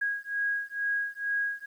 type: beating tone pair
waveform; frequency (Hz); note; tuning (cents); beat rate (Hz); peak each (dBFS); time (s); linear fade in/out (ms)
sine; 1644 / 1646.2; G#6 / G#6; -18 / -16; 2.2; -31 / -31; 0.01-1.66; 10
effects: 10-bit